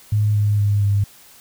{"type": "tone with pitch steps", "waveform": "sine", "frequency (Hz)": [105.3, 103.85, 102.42, 101.01], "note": ["G#2", "G#2", "G#2", "G#2"], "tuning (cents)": [24, 0, -24, -48], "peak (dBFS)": -14, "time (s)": [0.12, 1.04], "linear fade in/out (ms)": 5, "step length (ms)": 230, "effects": ["white hiss -47 dBFS RMS until 1.4 s"]}